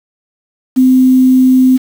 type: tone with quantisation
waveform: sine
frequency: 257.5 Hz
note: C4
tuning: 28 cents flat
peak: -4 dBFS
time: 0.76-1.78 s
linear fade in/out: 20 ms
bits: 5
effects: none